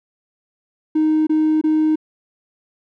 triangle tone bursts, 311.1 Hz, D#4, in tune, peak -10 dBFS, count 3, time 0.95-1.958 s, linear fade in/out 10 ms, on 320 ms, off 24 ms, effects tanh soft clip ceiling -9 dBFS

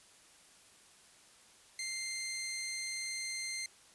15% pulse tone, 2093 Hz, C7, in tune, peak -31 dBFS, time 1.79-3.66 s, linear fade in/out 2 ms, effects white hiss -61 dBFS RMS until 3.94 s + resampled to 24000 Hz

